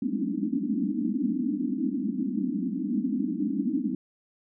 white band-pass noise, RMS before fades -28 dBFS, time 0.02-3.95 s, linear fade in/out 5 ms, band 190 to 310 Hz, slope 96 dB/octave, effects none

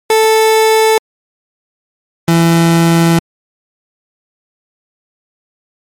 30% pulse tone pair in turn, 440 / 167.07 Hz, A4 / E3, 0 / +24 cents, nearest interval octave + perfect fourth, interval 1676 cents, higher first, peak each -4 dBFS, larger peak neither, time 0.1-0.98 / 2.28-3.19 s, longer second, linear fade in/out 2 ms, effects MP3 64 kbps

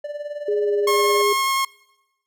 triangle tone with tremolo, 587.3 Hz, D5, in tune, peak -23 dBFS, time 0.04-1.22 s, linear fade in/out 5 ms, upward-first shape sine, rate 19 Hz, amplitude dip 65%
sine tone with pitch glide, 415.3 to 410.5 Hz, G#4 to G#4, 0 to -20 cents, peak -18 dBFS, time 0.48-1.33 s, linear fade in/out 5 ms, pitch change -20 cents, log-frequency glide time 0.64-0.69 s
sawtooth tone with vibrato, 1079 Hz, C#6, 47 cents flat, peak -15 dBFS, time 0.87-1.65 s, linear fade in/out 5 ms, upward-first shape triangle, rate 10 Hz, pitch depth 9 cents each way
effects noise-tail reverb RT60 1.0 s tail -24 dB re dry

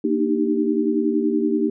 sine chord, Eb major seventh, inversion second, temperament equal with one note detuned, 233.1 / 300.5 / 311.1 / 392 Hz, Bb3 / D4 / Eb4 / G4, 0 / +40 / 0 / 0 cents, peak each -23 dBFS, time 0.04-1.7 s, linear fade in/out 5 ms, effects none

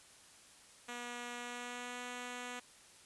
5% pulse tone with pitch glide, 241.9 to 246 Hz, B3 to B3, -36 to -7 cents, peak -31 dBFS, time 0.88-2.6 s, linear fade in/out 10 ms, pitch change +29 cents, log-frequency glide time 1.38-2 s, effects white hiss -60 dBFS RMS until 3.05 s + resampled to 24000 Hz

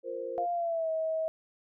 sine chord, F suspended fourth, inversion none, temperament just, 349.2 / 465.6 / 523.8 Hz, F4 / Bb4 / C5, 0 / -2 / +2 cents, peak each -42 / -38 / -36 dBFS, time 0.03-0.47 s, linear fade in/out 50 ms
sine tone with pitch glide, 698.5 to 640.5 Hz, F5 to E5, 0 to -50 cents, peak -28 dBFS, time 0.38-1.28 s, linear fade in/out 0 ms, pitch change -150 cents, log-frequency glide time 0.52-0.9 s
effects none

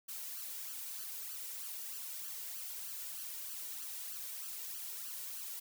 blue noise with flanger, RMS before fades -44 dBFS, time 0.08-5.6 s, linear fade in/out 10 ms, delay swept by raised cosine 0.66 to 2.16 ms, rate 3.2 Hz, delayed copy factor +0.75, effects none

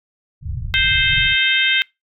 pink low-pass noise, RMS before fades -26 dBFS, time 0.41-1.36 s, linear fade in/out 50 ms, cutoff 150 Hz, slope 48 dB/octave
harmonic tone, 523.3 Hz, C5, in tune, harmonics 3 / 4 / 5 / 6 / 7, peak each -20 / -19 / -21 / -19 / -22 dBFS, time 0.74-1.82 s, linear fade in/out 0 ms
effects noise-tail reverb RT60 0.2 s tail -23 dB re dry

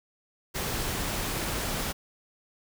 pink noise, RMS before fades -31 dBFS, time 0.54-1.93 s, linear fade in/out 20 ms, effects none

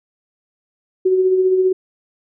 sine tone with tremolo, 373.4 Hz, F#4, 16 cents sharp, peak -10 dBFS, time 1.05-1.73 s, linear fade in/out 10 ms, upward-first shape sine, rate 15 Hz, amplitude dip 40%, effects none

